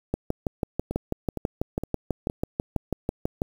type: two click trains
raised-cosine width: 2 ms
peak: -16 / -11 dBFS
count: 5 / 21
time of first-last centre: 0.91-2.762 / 0.14-3.419 s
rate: 2.16 / 6.1 Hz
effects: 7-bit